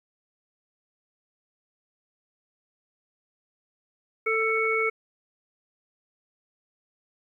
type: harmonic tone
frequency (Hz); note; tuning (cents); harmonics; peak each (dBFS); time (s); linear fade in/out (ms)
443.6; A4; +14; 1 / 3 / 5; -26 / -29 / -25; 4.26-4.9; 10
effects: 10-bit